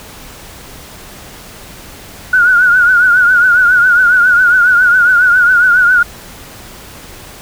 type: tone with vibrato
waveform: sine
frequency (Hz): 1457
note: F#6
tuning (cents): -27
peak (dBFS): -5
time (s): 2.33-6.03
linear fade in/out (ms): 5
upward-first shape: triangle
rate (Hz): 7.3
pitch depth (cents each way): 87
effects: pink hiss -33 dBFS RMS until 7.41 s